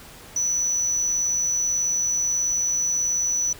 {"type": "tone with amplitude modulation", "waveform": "sine", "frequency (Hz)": 5940, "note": "F#8", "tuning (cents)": 6, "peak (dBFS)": -17, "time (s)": [0.36, 3.53], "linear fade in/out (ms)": 5, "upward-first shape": "sine", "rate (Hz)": 78.4, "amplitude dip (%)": 35, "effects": ["tanh soft clip ceiling -18 dBFS", "pink hiss -44 dBFS RMS until 3.59 s"]}